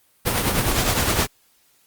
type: noise with tremolo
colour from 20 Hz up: pink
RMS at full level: -18 dBFS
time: 0.25-1.27 s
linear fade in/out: 20 ms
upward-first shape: triangle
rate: 9.7 Hz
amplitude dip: 55%
effects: white hiss -60 dBFS RMS until 1.86 s + Opus 32 kbps